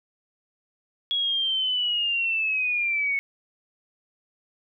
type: linear sweep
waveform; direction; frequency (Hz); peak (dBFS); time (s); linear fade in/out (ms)
sine; down; 3345 to 2200; -22; 1.11-3.19; 0
effects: none